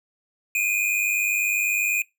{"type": "tone pair together", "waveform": "square", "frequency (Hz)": [2424, 2524], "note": ["D#7", "D#7"], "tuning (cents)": [-46, 24], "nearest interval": "minor second", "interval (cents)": 70, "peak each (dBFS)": [-23, -25], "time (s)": [0.55, 2.02], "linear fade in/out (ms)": 2, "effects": ["noise-tail reverb RT60 0.2 s tail -22 dB re dry"]}